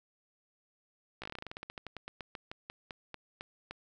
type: slowing click train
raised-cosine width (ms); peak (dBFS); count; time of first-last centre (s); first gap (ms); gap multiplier
0.3; -25; 26; 1.22-3.71; 16; 1.13
effects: none